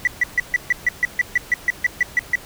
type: tone bursts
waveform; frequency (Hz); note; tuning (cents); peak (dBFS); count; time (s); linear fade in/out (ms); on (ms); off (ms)
sine; 1966; B6; -8; -11; 15; 0.05-2.355; 2; 23; 140
effects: tanh soft clip ceiling -10 dBFS + pink hiss -40 dBFS RMS until 2.45 s